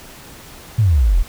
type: exponential sweep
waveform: sine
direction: down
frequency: 119.5 to 36.04 Hz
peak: -10 dBFS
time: 0.78-1.23 s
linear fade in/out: 10 ms
effects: pink hiss -39 dBFS RMS until 1.28 s